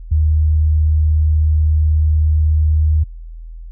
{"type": "tone", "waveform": "sine", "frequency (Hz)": 77.3, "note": "D#2", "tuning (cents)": -11, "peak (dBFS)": -10, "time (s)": [0.11, 3.04], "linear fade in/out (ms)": 10, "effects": ["added 41 Hz sine -29 dBFS peak until 3.71 s"]}